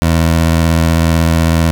20% pulse tone with vibrato, 82.1 Hz, E2, 6 cents flat, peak -4 dBFS, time 0.02-1.71 s, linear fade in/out 0 ms, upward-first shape sine, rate 16 Hz, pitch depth 28 cents each way, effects none

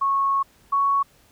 sine tone pair in turn, 1100 / 1113.4 Hz, C#6 / C#6, -14 / +7 cents, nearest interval unison, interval 21 cents, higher second, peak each -18 / -17 dBFS, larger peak second, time 0.01-0.43 / 0.72-1.03 s, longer first, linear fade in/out 10 ms, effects pink hiss -57 dBFS RMS until 1.31 s

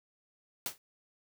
white noise with exponential decay, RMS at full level -31 dBFS, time 0.66-0.78 s, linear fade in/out 1 ms, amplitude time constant 26 ms, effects none

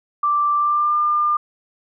sine tone with pitch glide, 1174.7 to 1200.1 Hz, D6 to D6, 0 to +37 cents, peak -15 dBFS, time 0.23-1.37 s, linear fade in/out 5 ms, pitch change +37 cents, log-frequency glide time 0.56-0.95 s, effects none

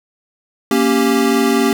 square chord, G diminished, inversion first, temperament equal, 233.1 / 277.2 / 392 Hz, Bb3 / Db4 / G4, 0 / 0 / 0 cents, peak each -17 dBFS, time 0.71-1.73 s, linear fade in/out 2 ms, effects none

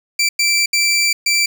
20% pulse tone bursts at uneven times, 2338 Hz, D7, 8 cents flat, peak -8 dBFS, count 4, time 0.19-0.29 / 0.39-0.66 / 0.73-1.13 / 1.26-1.46 s, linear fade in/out 5 ms, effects none

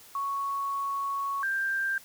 sine tone pair in turn, 1110 / 1582.5 Hz, C#6 / G6, +2 / +16 cents, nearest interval tritone, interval 614 cents, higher second, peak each -28 / -26 dBFS, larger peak second, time 0.15-1.43 / 1.43-1.98 s, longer first, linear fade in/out 2 ms, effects white hiss -52 dBFS RMS until 2.04 s

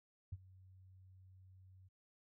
sine tone with ADSR envelope, 93.7 Hz, F#2, 22 cents sharp, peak -39 dBFS, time 0.32-1.89 s, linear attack 8 ms, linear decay 37 ms, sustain -20 dB, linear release 20 ms, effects none

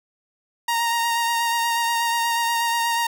sawtooth tone with vibrato, 932 Hz, A#5, 1 cent flat, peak -16 dBFS, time 0.68-3.07 s, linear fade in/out 5 ms, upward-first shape sine, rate 8.3 Hz, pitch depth 18 cents each way, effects none

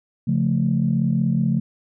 sine chord, Db augmented, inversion none, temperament equal, 138.59 / 174.61 / 220 Hz, Db3 / F3 / A3, 0 / 0 / 0 cents, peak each -21 dBFS, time 0.27-1.6 s, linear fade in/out 10 ms, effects tanh soft clip ceiling -8 dBFS

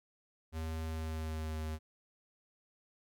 square tone with pitch glide, 80.1 to 78.36 Hz, E2 to D#2, -49 to +13 cents, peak -37 dBFS, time 0.52-1.79 s, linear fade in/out 50 ms, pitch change -38 cents, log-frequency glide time 0.85-1.59 s, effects none

